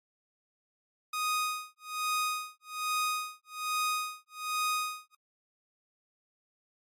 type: tone with tremolo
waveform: sawtooth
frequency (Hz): 1244.5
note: D#6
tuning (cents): 0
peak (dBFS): -24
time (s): 1.13-5.15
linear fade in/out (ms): 5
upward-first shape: sine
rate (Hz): 1.2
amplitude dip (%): 100
effects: AAC 64 kbps